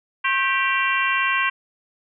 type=harmonic tone with a mistuned harmonic; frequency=391.6 Hz; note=G4; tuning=2 cents flat; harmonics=3 / 4 / 5 / 6 / 7 / 8; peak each=-23 / -24 / -26 / -26 / -25 / -34 dBFS; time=0.24-1.5 s; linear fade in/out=10 ms; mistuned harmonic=3; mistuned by=-150 cents; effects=none